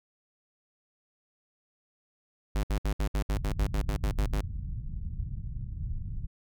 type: tone bursts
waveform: square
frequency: 50.9 Hz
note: G#1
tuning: 34 cents flat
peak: -26 dBFS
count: 13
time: 2.55-4.41 s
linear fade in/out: 5 ms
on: 84 ms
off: 64 ms
type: low-pass noise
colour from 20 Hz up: pink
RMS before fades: -35 dBFS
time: 3.33-6.27 s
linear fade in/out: 20 ms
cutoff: 140 Hz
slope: 24 dB/octave
effects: none